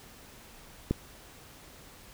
click, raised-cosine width 3 ms, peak -13 dBFS, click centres 0.91 s, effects pink hiss -52 dBFS RMS until 2.13 s

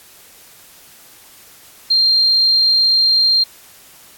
sine tone, 4186 Hz, C8, in tune, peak -10 dBFS, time 1.9-3.44 s, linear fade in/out 10 ms, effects white hiss -44 dBFS RMS until 4.17 s + AAC 64 kbps

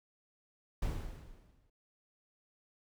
brown noise with exponential decay, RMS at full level -32 dBFS, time 0.82-1.7 s, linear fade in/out 5 ms, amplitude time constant 190 ms, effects none

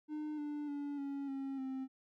triangle tone with pitch steps, 303.3 / 295 / 286.9 / 279.1 / 271.5 / 264 Hz, D#4 / D4 / D4 / C#4 / C#4 / C4, -44 / +8 / -40 / +12 / -36 / +16 cents, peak -36 dBFS, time 0.08-1.88 s, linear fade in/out 50 ms, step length 300 ms, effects none

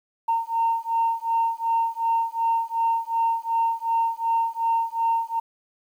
sine beating tone pair, 914 / 916.7 Hz, A#5 / A#5, -34 / -29 cents, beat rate 2.7 Hz, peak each -23 dBFS, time 0.28-5.4 s, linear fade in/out 10 ms, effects tanh soft clip ceiling -14 dBFS + 9-bit

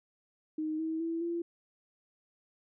sine tone with pitch steps, 311.1 / 320.6 / 330.4 / 340.4 Hz, D#4 / E4 / E4 / F4, 0 / -48 / +4 / -44 cents, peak -31 dBFS, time 0.58-1.42 s, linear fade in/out 5 ms, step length 210 ms, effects none

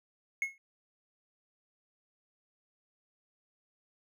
triangle tone with exponential decay, 2174 Hz, C#7, 34 cents flat, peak -24 dBFS, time 0.42-0.58 s, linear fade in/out 1 ms, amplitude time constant 33 ms, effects none

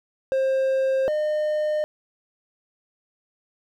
triangle tone pair in turn, 531 / 608 Hz, C5 / D#5, +25 / -40 cents, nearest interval major second, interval 235 cents, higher second, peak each -17 / -19 dBFS, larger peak first, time 0.32-1.08 / 1.08-1.84 s, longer neither, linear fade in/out 0 ms, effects none

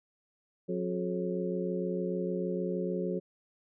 harmonic tone with a mistuned harmonic, 90.5 Hz, F#2, 38 cents flat, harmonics 2 / 3 / 4 / 5 / 6, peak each -34 / -43 / -35 / -36 / -39 dBFS, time 0.68-3.2 s, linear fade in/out 20 ms, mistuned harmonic 5, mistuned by -94 cents, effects none

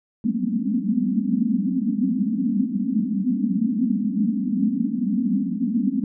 pink band-pass noise, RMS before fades -22 dBFS, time 0.24-6.04 s, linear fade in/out 2 ms, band 190 to 270 Hz, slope 96 dB/octave, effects none

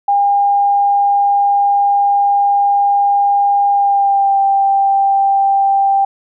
sine tone with pitch glide, 806 to 788 Hz, G5 to G5, +48 to +9 cents, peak -9 dBFS, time 0.08-6.05 s, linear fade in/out 5 ms, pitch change -39 cents, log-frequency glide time 3.71-4.39 s, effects none

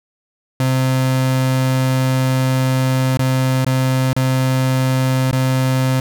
35% pulse tone with dropouts, 130.4 Hz, C3, 5 cents flat, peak -12 dBFS, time 0.6-6 s, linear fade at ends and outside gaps 2 ms, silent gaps 3.172-3.192 / 3.647-3.664 / 4.131-4.164 / 5.312-5.327 s, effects none

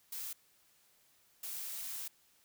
blue noise bursts at uneven times, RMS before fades -42 dBFS, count 2, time 0.12-0.33 / 1.43-2.08 s, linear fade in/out 5 ms, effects white hiss -69 dBFS RMS until 2.44 s

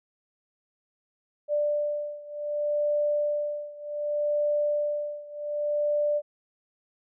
sine beating tone pair, 590 / 590.66 Hz, D5 / D5, +8 / +10 cents, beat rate 0.66 Hz, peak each -27 / -29 dBFS, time 1.48-6.22 s, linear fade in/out 50 ms, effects none

